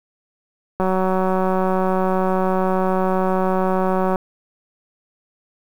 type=click train; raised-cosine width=1 ms; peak=-7 dBFS; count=629; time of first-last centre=0.8-4.158 s; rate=187 Hz; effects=7-bit